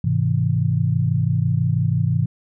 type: chord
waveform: sine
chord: Ab augmented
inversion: none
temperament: just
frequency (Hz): 103.83 / 129.78 / 162.23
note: Ab2 / C3 / E3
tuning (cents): 0 / -14 / -27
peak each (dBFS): -21 / -20 / -21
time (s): 0.04-2.26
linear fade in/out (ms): 5
effects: none